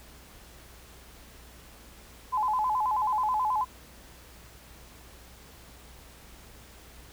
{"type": "tone with vibrato", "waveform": "sine", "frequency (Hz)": 932, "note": "A#5", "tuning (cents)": -1, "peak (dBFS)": -24, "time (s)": [2.32, 3.65], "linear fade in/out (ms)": 20, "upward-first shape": "square", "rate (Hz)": 9.3, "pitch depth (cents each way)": 150, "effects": ["added 60 Hz sine -53 dBFS peak until 7.12 s", "pink hiss -52 dBFS RMS until 7.12 s"]}